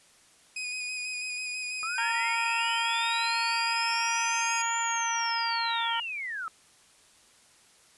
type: tone with vibrato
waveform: sawtooth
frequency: 2489 Hz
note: D#7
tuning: in tune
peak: -29 dBFS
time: 0.56-4.62 s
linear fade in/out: 5 ms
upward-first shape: square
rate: 6.1 Hz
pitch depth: 18 cents each way
type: linear two-way sweep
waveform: sine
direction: up then down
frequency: 1261 to 7070 to 1261 Hz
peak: -32 dBFS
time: 1.83-6.48 s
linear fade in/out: 0 ms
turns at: 4.79 s
type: harmonic tone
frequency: 461.8 Hz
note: A#4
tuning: 16 cents flat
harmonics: 2 / 3 / 4 / 5 / 6 / 7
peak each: -30 / -34 / -36 / -38 / -40 / -41 dBFS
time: 1.98-6 s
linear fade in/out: 2 ms
effects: white hiss -59 dBFS RMS until 7.97 s + resampled to 24000 Hz